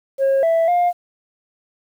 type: tone with pitch steps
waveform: sine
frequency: 542 / 660 / 706 Hz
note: C#5 / E5 / F5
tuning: -39 / +2 / +19 cents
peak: -11 dBFS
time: 0.18-0.93 s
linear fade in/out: 50 ms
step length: 250 ms
effects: tanh soft clip ceiling -12 dBFS + 8-bit